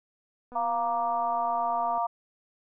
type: click train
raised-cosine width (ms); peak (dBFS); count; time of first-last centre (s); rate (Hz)
1; -33; 360; 0.52-1.979; 246
type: chord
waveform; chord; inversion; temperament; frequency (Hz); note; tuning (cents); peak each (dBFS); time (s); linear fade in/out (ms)
sine; Bb major; second; equal with one note detuned; 698.5 / 936.1 / 1174.7; F5 / Bb5 / D6; 0 / +7 / 0; -28 / -29 / -32; 0.55-2.07; 10
effects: none